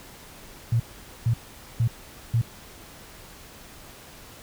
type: tone bursts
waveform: sine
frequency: 116 Hz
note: A#2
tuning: 8 cents flat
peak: -18 dBFS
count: 4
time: 0.72-2.416 s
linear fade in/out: 5 ms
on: 79 ms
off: 460 ms
effects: pink hiss -46 dBFS RMS until 4.42 s